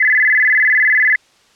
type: tone with vibrato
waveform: sine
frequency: 1864.7 Hz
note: A#6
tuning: in tune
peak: -9 dBFS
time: 0-1.16 s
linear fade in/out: 5 ms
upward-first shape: square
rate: 20 Hz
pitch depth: 140 cents each way
effects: white hiss -52 dBFS RMS until 1.55 s + low-pass 6000 Hz 12 dB/octave

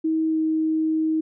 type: tone with pitch glide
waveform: sine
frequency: 318.8 to 316.2 Hz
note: D#4 to D#4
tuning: +42 to +28 cents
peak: -19 dBFS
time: 0.04-1.21 s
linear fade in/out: 10 ms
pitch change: -14 cents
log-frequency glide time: 0.28-0.38 s
effects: none

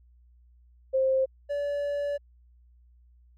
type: tone pair in turn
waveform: sine / triangle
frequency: 528 / 574.9 Hz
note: C5 / D5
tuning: +16 / -37 cents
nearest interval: minor second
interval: 147 cents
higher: second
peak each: -21 / -25 dBFS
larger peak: first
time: 0.93-1.26 / 1.49-2.18 s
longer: second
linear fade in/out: 20 ms
effects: added 60 Hz sine -55 dBFS peak until 3.37 s

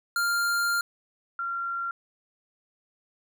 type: tone pair in turn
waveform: square / sine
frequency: 1396.9 / 1376.9 Hz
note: F6 / F6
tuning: 0 / -25 cents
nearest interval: unison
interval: 25 cents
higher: first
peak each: -24 / -28 dBFS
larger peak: first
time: 0.16-0.81 / 1.39-1.91 s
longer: first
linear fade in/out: 2 ms
effects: none

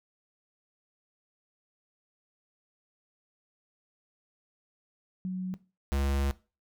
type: tone pair in turn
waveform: sine / square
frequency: 185 / 69.3 Hz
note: F#3 / C#2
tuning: 0 / 0 cents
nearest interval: octave + perfect fourth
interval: 1700 cents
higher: first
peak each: -30 / -27 dBFS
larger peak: second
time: 5.25-5.54 / 5.92-6.31 s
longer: second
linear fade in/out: 0 ms
effects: noise-tail reverb RT60 0.3 s tail -18 dB re dry

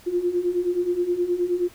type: beating tone pair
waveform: sine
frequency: 347.1 / 356.6 Hz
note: F4 / F4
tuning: -11 / +36 cents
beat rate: 9.5 Hz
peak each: -26 / -22 dBFS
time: 0.06-1.69 s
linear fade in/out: 20 ms
effects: pink hiss -50 dBFS RMS until 1.74 s

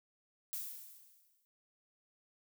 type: noise with exponential decay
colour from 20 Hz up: violet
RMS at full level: -39 dBFS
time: 0.53-1.45 s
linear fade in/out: 0 ms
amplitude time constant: 200 ms
effects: none

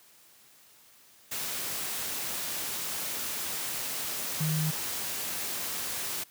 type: tone in noise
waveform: sine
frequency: 155.56 Hz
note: D#3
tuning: in tune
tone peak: -26 dBFS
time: 4.4-4.71 s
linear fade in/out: 10 ms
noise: white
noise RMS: -34 dBFS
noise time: 1.31-6.24 s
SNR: +5 dB
effects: white hiss -58 dBFS RMS until 6.3 s + high-pass 80 Hz 12 dB/octave

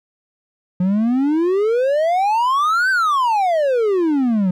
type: exponential two-way sweep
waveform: triangle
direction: up then down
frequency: 176.9 to 1575 to 176.9 Hz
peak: -12 dBFS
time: 0.8-4.51 s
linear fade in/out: 5 ms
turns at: 2.9 s
effects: none

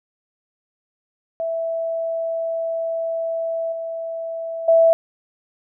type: tone with level steps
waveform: sine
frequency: 659 Hz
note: E5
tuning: 1 cent flat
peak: -21 / -25 / -10 dBFS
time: 1.4-4.93 s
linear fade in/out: 0 ms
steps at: 3.72 / 4.68 s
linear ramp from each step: 5 ms
effects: none

